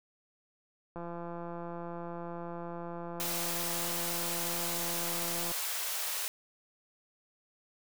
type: click train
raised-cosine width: 1 ms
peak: -28 dBFS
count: 780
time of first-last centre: 0.96-5.516 s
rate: 171 Hz
type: high-pass noise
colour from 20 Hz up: white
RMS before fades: -35 dBFS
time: 3.2-6.28 s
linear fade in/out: 0 ms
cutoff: 500 Hz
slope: 24 dB/octave
effects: none